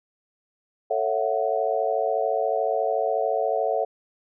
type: chord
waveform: sine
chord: F# minor seventh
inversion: first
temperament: just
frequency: 444 / 555 / 666 / 740 Hz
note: A4 / C#5 / E5 / F#5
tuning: +16 / +2 / +18 / 0 cents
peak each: -27 / -27 / -26 / -27 dBFS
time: 0.9-3.85 s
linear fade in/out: 10 ms
effects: none